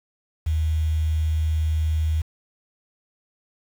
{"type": "tone with quantisation", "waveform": "sine", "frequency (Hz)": 78.7, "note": "D#2", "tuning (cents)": 20, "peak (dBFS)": -19, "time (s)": [0.46, 2.22], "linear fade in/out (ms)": 10, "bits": 7, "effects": []}